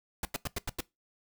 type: noise bursts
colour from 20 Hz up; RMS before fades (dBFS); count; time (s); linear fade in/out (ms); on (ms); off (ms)
pink; -33; 6; 0.23-0.806; 2; 21; 90
effects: noise-tail reverb RT60 0.2 s tail -21 dB re dry